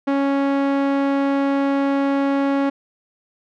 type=tone with low-pass filter; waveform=sawtooth; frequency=277.2 Hz; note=C#4; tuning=in tune; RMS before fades=-19 dBFS; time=0.07-2.7 s; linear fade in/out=10 ms; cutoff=1900 Hz; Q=0.53; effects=none